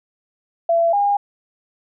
sine tone pair in turn, 673 / 810.7 Hz, E5 / G#5, +36 / -42 cents, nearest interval minor third, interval 322 cents, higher second, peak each -13 / -14 dBFS, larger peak first, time 0.69-0.93 / 0.93-1.17 s, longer neither, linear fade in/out 5 ms, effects none

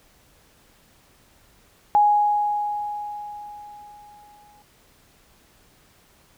sine tone with exponential decay, 830.6 Hz, G#5, in tune, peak -12 dBFS, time 1.95-4.62 s, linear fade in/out 0 ms, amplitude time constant 580 ms, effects pink hiss -57 dBFS RMS until 6.37 s

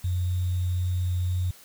sine tone with sample-and-hold, 90.2 Hz, F#2, 44 cents flat, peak -23 dBFS, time 0.04-1.51 s, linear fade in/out 5 ms, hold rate 3675 Hz, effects white hiss -51 dBFS RMS until 1.64 s

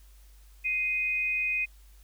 sine tone pair together, 2100 / 2497 Hz, C7 / D#7, +6 / +6 cents, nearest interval minor third, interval 300 cents, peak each -36 / -26 dBFS, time 0.64-1.66 s, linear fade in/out 20 ms, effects added 50 Hz sine -51 dBFS peak until 2.03 s + white hiss -63 dBFS RMS until 2.03 s

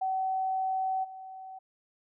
sine tone with level steps, 759 Hz, F#5, 44 cents sharp, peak -27 / -41 dBFS, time 0.01-1.59 s, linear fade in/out 10 ms, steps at 1.03 s, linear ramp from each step 20 ms, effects none

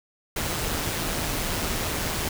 pink noise with amplitude modulation, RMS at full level -26 dBFS, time 0.36-2.29 s, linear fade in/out 5 ms, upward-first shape sine, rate 161 Hz, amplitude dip 40%, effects none

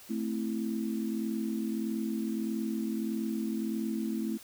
sine chord, A minor, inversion none, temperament equal, 220 / 261.6 / 329.6 Hz, A3 / C4 / E4, 0 / 0 / 0 cents, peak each -32 / -37 / -36 dBFS, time 0.09-4.38 s, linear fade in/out 20 ms, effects white hiss -52 dBFS RMS until 4.43 s

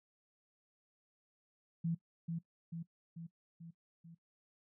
sine tone with echo, 166.7 Hz, E3, 20 cents sharp, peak -32 dBFS, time 1.84-1.95 s, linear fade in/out 10 ms, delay 440 ms, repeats 5, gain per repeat -4 dB, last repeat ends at 4.15 s, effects noise-tail reverb RT60 0.1 s tail -18 dB re dry

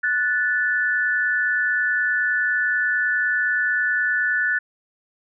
sine tone pair together, 1477.5 / 1748 Hz, F#6 / A6, -3 / -12 cents, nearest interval minor third, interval 291 cents, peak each -21 dBFS, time 0.03-4.59 s, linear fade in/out 10 ms, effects none

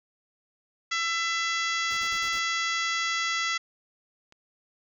harmonic tone, 669 Hz, E5, 25 cents sharp, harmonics 2 / 3 / 4 / 5 / 6 / 7 / 8 / 9 / 10, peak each -31 / -29 / -37 / -34 / -40 / -38 / -41 / -41 / -41 dBFS, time 0.91-3.58 s, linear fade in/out 10 ms
pink noise bursts, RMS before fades -47 dBFS, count 5, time 1.9-2.396 s, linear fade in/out 10 ms, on 76 ms, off 29 ms
click, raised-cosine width 0.2 ms, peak -35 dBFS, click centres 4.324 s
effects none

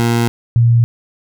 20% pulse / sine tone pair in turn, 117.5 / 117.5 Hz, A#2 / A#2, +14 / +14 cents, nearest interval unison, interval 0 cents, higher neither, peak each -7 dBFS, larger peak neither, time 0-0.28 / 0.56-0.84 s, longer neither, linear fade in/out 0 ms, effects none

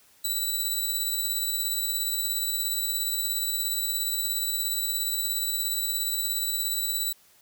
10% pulse tone with tremolo, 3951 Hz, B7, in tune, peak -17 dBFS, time 0.24-7.13 s, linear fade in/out 10 ms, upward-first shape sine, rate 17 Hz, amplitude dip 30%, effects white hiss -59 dBFS RMS until 7.41 s

